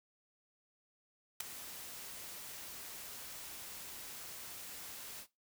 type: noise with ADSR envelope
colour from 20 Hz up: white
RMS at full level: -33 dBFS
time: 1.4-5.27 s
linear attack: 7 ms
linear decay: 3 ms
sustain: -15 dB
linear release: 68 ms
effects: noise-tail reverb RT60 0.2 s tail -17 dB re dry